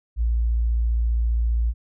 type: tone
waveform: sine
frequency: 57.5 Hz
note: A#1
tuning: 23 cents flat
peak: -18 dBFS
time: 0.16-1.74 s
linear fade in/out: 50 ms
effects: none